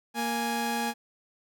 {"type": "tone pair together", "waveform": "sawtooth", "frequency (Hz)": [233.1, 830.6], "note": ["A#3", "G#5"], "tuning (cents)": [0, 0], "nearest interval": "octave + minor seventh", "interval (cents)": 2200, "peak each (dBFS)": [-27, -26], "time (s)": [0.14, 0.94], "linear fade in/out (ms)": 50, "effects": []}